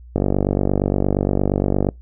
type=click train; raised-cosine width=2 ms; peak=-4 dBFS; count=85; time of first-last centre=0.16-1.888 s; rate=48.6 Hz; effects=noise-tail reverb RT60 0.2 s tail -26 dB re dry + added 60 Hz sine -38 dBFS peak until 2.01 s